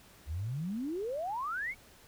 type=exponential sweep; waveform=sine; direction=up; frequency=69.3 to 2307 Hz; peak=-33 dBFS; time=0.26-1.75 s; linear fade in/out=50 ms; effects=pink hiss -58 dBFS RMS until 2.07 s